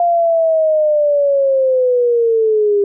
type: linear sweep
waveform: sine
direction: down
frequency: 698.5 to 400 Hz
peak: -10 dBFS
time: 0-2.84 s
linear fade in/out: 2 ms
effects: none